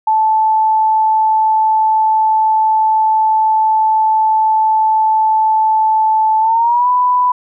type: tone with pitch glide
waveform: sine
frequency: 874 to 992.4 Hz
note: A5 to B5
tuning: -12 to +8 cents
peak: -9 dBFS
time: 0.07-7.32 s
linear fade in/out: 5 ms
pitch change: +220 cents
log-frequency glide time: 6.4-6.88 s
effects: none